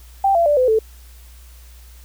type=tone with pitch steps; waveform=sine; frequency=784 / 678.6 / 587.3 / 508.4 / 440 Hz; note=G5 / F5 / D5 / C5 / A4; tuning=0 / -50 / 0 / -50 / 0 cents; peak=-12 dBFS; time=0.24-0.79 s; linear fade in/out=5 ms; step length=110 ms; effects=added 60 Hz sine -40 dBFS peak until 2.04 s + white hiss -50 dBFS RMS until 2.04 s